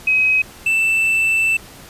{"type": "tone pair in turn", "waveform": ["sine", "triangle"], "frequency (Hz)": [2537, 2656], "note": ["D#7", "E7"], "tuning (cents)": [33, 12], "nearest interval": "minor second", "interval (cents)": 79, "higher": "second", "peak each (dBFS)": -12, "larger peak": "neither", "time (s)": [[0.07, 0.42], [0.66, 1.57]], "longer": "second", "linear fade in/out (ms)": 5, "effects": ["pink hiss -40 dBFS RMS until 1.89 s", "resampled to 32000 Hz"]}